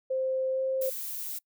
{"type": "tone with pitch glide", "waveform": "sine", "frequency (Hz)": [523.3, 527.5], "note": ["C5", "C5"], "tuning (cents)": [0, 14], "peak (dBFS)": -26, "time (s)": [0.1, 0.9], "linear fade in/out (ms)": 10, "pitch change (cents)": 14, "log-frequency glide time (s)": [0.51, 0.61]}
{"type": "noise", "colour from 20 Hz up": "violet", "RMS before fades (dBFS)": -36, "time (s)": [0.81, 1.39], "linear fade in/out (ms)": 10}
{"effects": ["noise-tail reverb RT60 0.1 s tail -25 dB re dry"]}